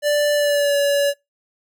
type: tone with pitch glide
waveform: square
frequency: 587.3 to 568.9 Hz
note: D5 to C#5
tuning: 0 to +45 cents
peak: -16 dBFS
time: 0.02-1.14 s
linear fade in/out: 50 ms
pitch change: -55 cents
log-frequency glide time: 0.34-0.77 s
effects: noise-tail reverb RT60 0.2 s tail -24 dB re dry